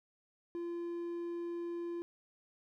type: tone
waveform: triangle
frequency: 343.3 Hz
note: F4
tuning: 30 cents flat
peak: -35 dBFS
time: 0.55-2.02 s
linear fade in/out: 0 ms
effects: none